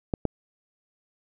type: clicks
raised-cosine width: 2 ms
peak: -12 / -10 dBFS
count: 2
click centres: 0.138 / 0.253 s
effects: none